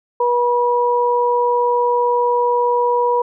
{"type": "tone pair together", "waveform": "sine", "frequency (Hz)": [484.2, 969], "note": ["B4", "B5"], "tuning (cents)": [-34, -33], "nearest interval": "octave", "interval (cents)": 1201, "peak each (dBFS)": -16, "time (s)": [0.2, 3.22], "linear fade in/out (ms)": 5, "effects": []}